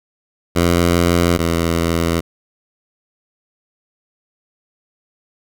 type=tone pair in turn; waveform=10% pulse; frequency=86.3 / 83.84 Hz; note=F2 / E2; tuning=-20 / +30 cents; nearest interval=minor second; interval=50 cents; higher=first; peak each=-4 / -7 dBFS; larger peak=first; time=0.55-1.38 / 1.38-2.21 s; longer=neither; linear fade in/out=20 ms; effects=none